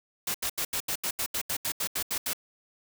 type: noise bursts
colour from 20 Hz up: white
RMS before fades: -30 dBFS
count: 14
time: 0.27-2.333 s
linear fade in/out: 5 ms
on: 74 ms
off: 79 ms
effects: none